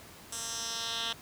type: tone with band-pass filter sweep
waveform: 10% pulse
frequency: 229.4 Hz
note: A#3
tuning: 28 cents flat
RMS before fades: -36 dBFS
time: 0.32-1.13 s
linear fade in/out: 5 ms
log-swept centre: 7900 to 3300 Hz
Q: 2.2
effects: pink hiss -51 dBFS RMS until 1.21 s + high-pass 60 Hz 12 dB/octave